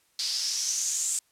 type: noise with band-pass filter sweep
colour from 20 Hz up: white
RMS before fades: -29 dBFS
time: 0.19-1.19 s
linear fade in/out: 2 ms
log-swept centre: 4600 to 7800 Hz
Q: 5.1
effects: white hiss -67 dBFS RMS until 1.31 s + low-pass 12000 Hz 12 dB/octave